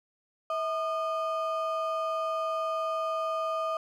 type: ring-modulated tone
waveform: triangle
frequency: 932.3 Hz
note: A#5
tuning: in tune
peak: -23 dBFS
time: 0.5-3.77 s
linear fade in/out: 2 ms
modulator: 287 Hz
effects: none